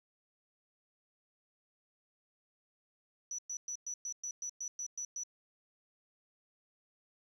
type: tone bursts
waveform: sine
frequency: 5920 Hz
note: F#8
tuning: in tune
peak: -37 dBFS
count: 11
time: 3.31-5.235 s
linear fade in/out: 2 ms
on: 75 ms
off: 110 ms
effects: 11-bit